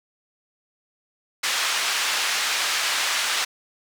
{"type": "band-pass noise", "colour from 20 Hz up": "pink", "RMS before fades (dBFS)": -24, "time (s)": [1.43, 3.45], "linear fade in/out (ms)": 10, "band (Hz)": [1400, 6900], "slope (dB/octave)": 12, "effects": []}